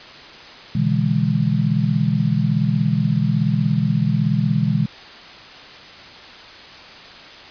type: chord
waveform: sine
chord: E dominant seventh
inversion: second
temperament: just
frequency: 123.61 / 148.33 / 164.81 / 206 Hz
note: B2 / D3 / E3 / G#3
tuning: +2 / +18 / 0 / -14 cents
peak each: -21 dBFS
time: 0.75-4.86 s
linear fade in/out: 5 ms
effects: white hiss -39 dBFS RMS until 7.5 s + resampled to 11025 Hz